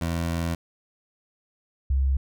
20% pulse / sine tone pair in turn, 83.9 / 67.13 Hz, E2 / C2, +31 / +45 cents, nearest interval major third, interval 386 cents, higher first, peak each -20 / -19 dBFS, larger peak second, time 0.01-0.55 / 1.9-2.17 s, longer first, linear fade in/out 5 ms, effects none

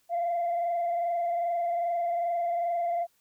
sine tone with frequency modulation, 690 Hz, F5, 21 cents flat, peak -24 dBFS, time 0.09-3.07 s, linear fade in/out 50 ms, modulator 22.5 Hz, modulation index 0.62, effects tanh soft clip ceiling -23 dBFS + white hiss -69 dBFS RMS until 3.2 s

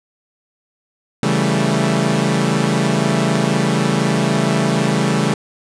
sawtooth chord, A dominant seventh, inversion first, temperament equal, 138.59 / 164.81 / 196 / 220 Hz, C#3 / E3 / G3 / A3, 0 / 0 / 0 / 0 cents, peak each -16 dBFS, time 1.23-5.34 s, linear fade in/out 2 ms, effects resampled to 22050 Hz + 7-bit

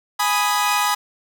sawtooth chord, G# minor, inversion none, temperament equal, 830.6 / 987.8 / 1244.5 Hz, G#5 / B5 / D#6, 0 / 0 / 0 cents, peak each -18 dBFS, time 0.19-0.95 s, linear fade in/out 10 ms, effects none

